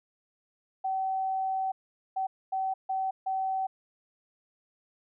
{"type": "tone bursts at uneven times", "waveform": "sine", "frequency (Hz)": 764, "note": "G5", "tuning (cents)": -45, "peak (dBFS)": -27, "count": 5, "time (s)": [[0.84, 1.72], [2.16, 2.27], [2.52, 2.74], [2.89, 3.11], [3.26, 3.67]], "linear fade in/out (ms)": 10, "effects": []}